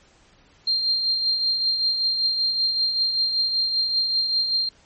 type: tone with tremolo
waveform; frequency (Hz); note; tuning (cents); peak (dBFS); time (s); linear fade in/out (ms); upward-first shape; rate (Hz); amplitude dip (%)
sine; 4186; C8; 0; -17; 0.67-4.69; 5; triangle; 5.2; 50
effects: pink hiss -56 dBFS RMS until 4.85 s + MP3 32 kbps